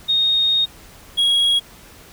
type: tone pair in turn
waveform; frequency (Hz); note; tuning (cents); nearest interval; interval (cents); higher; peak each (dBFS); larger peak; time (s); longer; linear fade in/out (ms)
sine / triangle; 3713 / 3308; A#7 / G#7; -8 / -8; major second; 200; first; -14 / -12; second; 0.08-0.66 / 1.17-1.6; first; 20
effects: pink hiss -44 dBFS RMS until 2.12 s